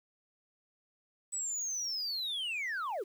sine linear sweep, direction down, 8010 to 329.6 Hz, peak -31 dBFS, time 1.32-3.04 s, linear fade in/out 20 ms, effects tanh soft clip ceiling -32 dBFS + 10-bit

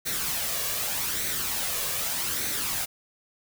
white noise with flanger, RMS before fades -29 dBFS, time 0.05-2.86 s, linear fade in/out 20 ms, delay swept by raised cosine 0.49 to 1.79 ms, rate 0.83 Hz, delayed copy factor +0.5, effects none

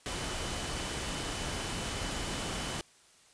sine tone in noise, 3006 Hz, F#7, 27 cents sharp, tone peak -46 dBFS, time 0.06-2.81 s, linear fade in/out 0 ms, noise pink, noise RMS -36 dBFS, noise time 0.06-2.81 s, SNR -13 dB, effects white hiss -61 dBFS RMS until 3.33 s + resampled to 22050 Hz

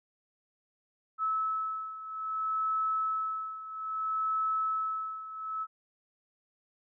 sine beating tone pair, 1300 / 1300.61 Hz, E6 / E6, -24 / -24 cents, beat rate 0.61 Hz, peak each -31 / -35 dBFS, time 1.18-5.67 s, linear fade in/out 50 ms, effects none

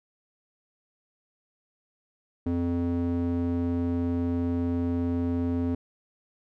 square tone with band-pass filter, 86.3 Hz, F2, 20 cents flat, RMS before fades -27 dBFS, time 2.46-5.75 s, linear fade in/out 5 ms, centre 260 Hz, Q 1.7, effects none

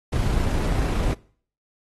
brown noise with amplitude modulation, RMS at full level -21 dBFS, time 0.12-1.14 s, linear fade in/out 10 ms, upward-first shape sine, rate 28.7 Hz, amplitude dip 25%, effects noise-tail reverb RT60 0.5 s tail -22 dB re dry + AAC 32 kbps

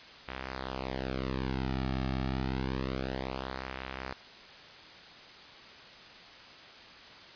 sawtooth tone with flanger, 65.41 Hz, C2, in tune, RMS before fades -35 dBFS, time 0.28-4.13 s, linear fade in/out 0 ms, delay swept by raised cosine 0.22 to 2.02 ms, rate 0.28 Hz, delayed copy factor -0.85, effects white hiss -50 dBFS RMS until 7.35 s + resampled to 11025 Hz

